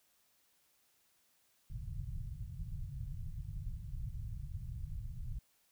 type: low-pass noise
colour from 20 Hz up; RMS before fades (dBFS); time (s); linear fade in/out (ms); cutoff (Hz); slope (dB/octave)
pink; -42; 1.7-5.39; 5; 150; 48
effects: white hiss -73 dBFS RMS until 5.71 s